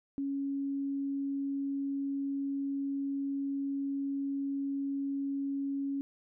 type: tone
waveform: sine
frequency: 277.2 Hz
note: C#4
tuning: in tune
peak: -31 dBFS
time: 0.18-6.01 s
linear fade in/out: 0 ms
effects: none